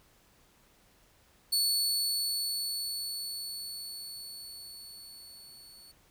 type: tone with level ramp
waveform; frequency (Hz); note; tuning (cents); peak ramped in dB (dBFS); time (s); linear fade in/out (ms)
sawtooth; 4435; C#8; 0; -22 to -49; 1.52-5.92; 10
effects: pink hiss -64 dBFS RMS until 6.1 s

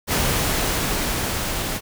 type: noise with level ramp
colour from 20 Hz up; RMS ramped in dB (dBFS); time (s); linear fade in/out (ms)
pink; -20 to -26; 0.07-1.81; 50
effects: none

